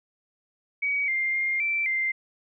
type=tone with pitch steps; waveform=sine; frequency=2263 / 2105 / 2117 / 2338 / 2090 Hz; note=C#7 / C7 / C7 / D7 / C7; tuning=+35 / +10 / +20 / -8 / -2 cents; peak=-23 dBFS; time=0.82-2.12 s; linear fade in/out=10 ms; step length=260 ms; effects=none